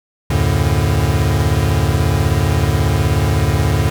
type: tone cluster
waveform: square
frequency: 74.7 / 91 / 109.8 / 144.4 Hz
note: D2 / F#2 / A2 / D3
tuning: +30 / -28 / -3 / -29 cents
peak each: -19 dBFS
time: 0.3-3.9 s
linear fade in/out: 5 ms
effects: 8-bit